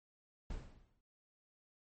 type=noise with exponential decay; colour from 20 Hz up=brown; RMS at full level=-40 dBFS; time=0.5-1.01 s; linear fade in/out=5 ms; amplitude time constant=110 ms; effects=MP3 32 kbps